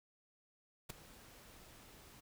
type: noise with ADSR envelope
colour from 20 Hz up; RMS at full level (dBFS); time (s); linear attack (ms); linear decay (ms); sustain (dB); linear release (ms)
pink; -41; 0.89-2.21; 13; 6; -18; 17
effects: none